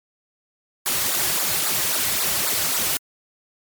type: noise with flanger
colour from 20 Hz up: white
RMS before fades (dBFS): -22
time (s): 0.86-2.97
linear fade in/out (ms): 0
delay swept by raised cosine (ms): 0.32 to 4.42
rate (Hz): 3.7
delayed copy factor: -0.95
effects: MP3 96 kbps